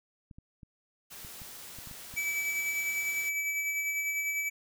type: clicks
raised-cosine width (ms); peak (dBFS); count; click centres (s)
5; -36; 9; 0.312 / 0.385 / 0.632 / 1.248 / 1.418 / 1.787 / 1.873 / 1.912 / 2.14
type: noise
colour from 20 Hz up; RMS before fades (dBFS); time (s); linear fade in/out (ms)
white; -46; 1.1-3.3; 20
type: tone with tremolo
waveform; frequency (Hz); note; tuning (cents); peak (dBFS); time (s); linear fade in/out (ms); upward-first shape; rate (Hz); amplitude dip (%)
square; 2300; D7; -37; -29; 2.16-4.5; 20; sine; 10; 35
effects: none